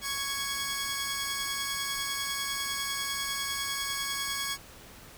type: tone pair together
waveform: 10% pulse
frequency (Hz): 1110.8 / 1661.2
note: C#6 / G#6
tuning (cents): +3 / 0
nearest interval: perfect fifth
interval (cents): 697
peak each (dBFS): -25 / -25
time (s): 0.01-4.58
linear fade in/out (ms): 50
effects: pink hiss -50 dBFS RMS until 5.17 s